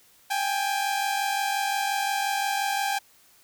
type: tone pair together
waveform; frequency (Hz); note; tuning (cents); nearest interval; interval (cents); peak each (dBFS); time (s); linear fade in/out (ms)
sawtooth; 790 / 835.7; G5 / G#5; +13 / +11; minor second; 98; -22 / -26; 0.3-2.99; 10
effects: white hiss -58 dBFS RMS until 3.43 s